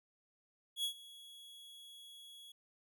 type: tone with ADSR envelope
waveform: 45% pulse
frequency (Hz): 3346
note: G#7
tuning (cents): +12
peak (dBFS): -33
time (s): 0.76-2.52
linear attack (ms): 79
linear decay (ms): 93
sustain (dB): -20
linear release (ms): 5
effects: none